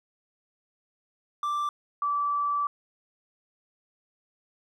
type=tone pair in turn; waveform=triangle / sine; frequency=1174.7 / 1158.5 Hz; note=D6 / D6; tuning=0 / -24 cents; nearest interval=unison; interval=24 cents; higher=first; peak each=-24 dBFS; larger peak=neither; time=1.43-1.69 / 2.02-2.67 s; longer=second; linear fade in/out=2 ms; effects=none